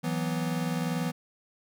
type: chord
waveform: square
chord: E suspended second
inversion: none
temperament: equal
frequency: 164.81 / 185 / 246.9 Hz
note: E3 / F#3 / B3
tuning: 0 / 0 / 0 cents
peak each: -31 / -35 / -34 dBFS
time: 0.03-1.12 s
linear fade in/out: 20 ms
effects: none